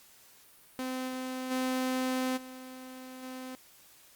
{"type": "tone with level steps", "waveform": "sawtooth", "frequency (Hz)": 257.5, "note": "C4", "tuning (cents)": -28, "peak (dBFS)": [-29, -31, -25, -40, -36], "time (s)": [0.79, 3.55], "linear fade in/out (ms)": 0, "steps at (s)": [1.07, 1.5, 2.36, 3.22], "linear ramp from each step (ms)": 20, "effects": ["white hiss -58 dBFS RMS until 4.15 s", "Opus 48 kbps"]}